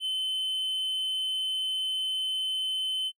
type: tone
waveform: triangle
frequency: 3057 Hz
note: G7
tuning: 44 cents flat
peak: -26 dBFS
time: 0-3.12 s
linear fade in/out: 50 ms
effects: noise-tail reverb RT60 0.1 s tail -25 dB re dry